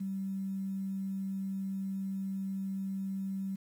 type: tone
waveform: sine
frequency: 193.4 Hz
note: G3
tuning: 23 cents flat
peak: -33 dBFS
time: 0-3.56 s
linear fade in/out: 10 ms
effects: 10-bit